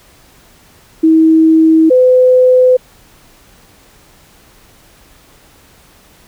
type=tone pair in turn; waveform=sine; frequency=320.4 / 507.1 Hz; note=E4 / B4; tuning=-49 / +46 cents; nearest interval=minor sixth; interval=795 cents; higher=second; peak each=-4 dBFS; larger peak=neither; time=1.03-1.9 / 1.9-2.77 s; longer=neither; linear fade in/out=10 ms; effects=pink hiss -45 dBFS RMS until 6.27 s